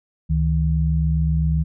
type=tone pair together; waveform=sine; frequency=70.5 / 158.16 Hz; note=C#2 / D#3; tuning=+30 / +29 cents; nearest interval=octave + major second; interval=1399 cents; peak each=-19 dBFS; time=0.29-1.64 s; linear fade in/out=20 ms; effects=none